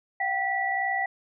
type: tone cluster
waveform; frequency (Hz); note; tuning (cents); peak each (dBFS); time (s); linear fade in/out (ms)
sine; 712 / 775 / 1955; F5 / G5 / B6; +33 / -20 / -18; -34 / -28 / -27; 0.2-1.06; 5
effects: none